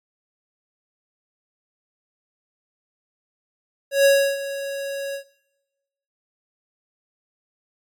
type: tone with ADSR envelope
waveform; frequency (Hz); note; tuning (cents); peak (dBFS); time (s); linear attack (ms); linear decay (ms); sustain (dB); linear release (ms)
square; 554.4; C#5; 0; -12; 3.91-5.24; 140; 320; -15; 98
effects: noise-tail reverb RT60 1.0 s tail -19 dB re dry + AAC 64 kbps